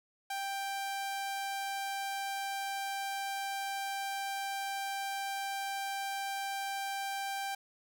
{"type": "tone", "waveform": "sawtooth", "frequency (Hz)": 787, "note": "G5", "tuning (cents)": 7, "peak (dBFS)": -31, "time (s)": [0.3, 7.55], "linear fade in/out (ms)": 5, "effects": []}